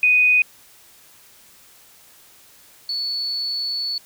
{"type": "tone pair in turn", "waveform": "sine", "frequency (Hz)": [2489, 4435], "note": ["D#7", "C#8"], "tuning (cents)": [0, 0], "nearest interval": "minor seventh", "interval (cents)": 1000, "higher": "second", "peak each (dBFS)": [-12, -22], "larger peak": "first", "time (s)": [[0.03, 0.42], [2.89, 3.98]], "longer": "second", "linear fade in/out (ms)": 2, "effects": ["white hiss -50 dBFS RMS until 4.05 s"]}